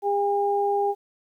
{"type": "tone pair together", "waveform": "sine", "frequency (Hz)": [403.9, 807.8], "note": ["G#4", "G#5"], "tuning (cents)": [-48, -48], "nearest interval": "octave", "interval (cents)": 1200, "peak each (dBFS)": -23, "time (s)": [0.02, 0.95], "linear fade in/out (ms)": 50, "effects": ["10-bit"]}